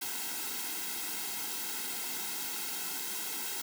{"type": "noise with comb filter", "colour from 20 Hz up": "white", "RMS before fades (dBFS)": -37, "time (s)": [0.01, 3.62], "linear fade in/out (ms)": 10, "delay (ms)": 1.7, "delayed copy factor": -1, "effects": ["high-pass 200 Hz 12 dB/octave"]}